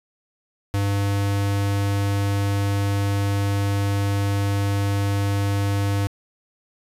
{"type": "tone", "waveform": "square", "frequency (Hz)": 100, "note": "G2", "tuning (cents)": 35, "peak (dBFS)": -20, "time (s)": [0.74, 6.07], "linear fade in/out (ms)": 0, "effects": ["resampled to 32000 Hz", "10-bit"]}